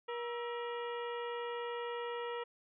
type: harmonic tone with a mistuned harmonic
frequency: 476.2 Hz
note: A#4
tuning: 37 cents sharp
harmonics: 1 / 2 / 3 / 4 / 5 / 6 / 7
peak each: -39 / -44 / -47 / -49 / -54 / -52 / -57 dBFS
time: 0.08-2.44 s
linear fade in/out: 10 ms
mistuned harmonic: 3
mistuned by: -130 cents
effects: none